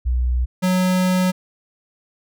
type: tone pair in turn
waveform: sine / square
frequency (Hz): 61.74 / 183.95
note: B1 / F#3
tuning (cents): 0 / -10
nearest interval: octave + perfect fifth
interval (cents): 1890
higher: second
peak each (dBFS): -16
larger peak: neither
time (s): 0.05-0.46 / 0.62-1.32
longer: second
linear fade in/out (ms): 20
effects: none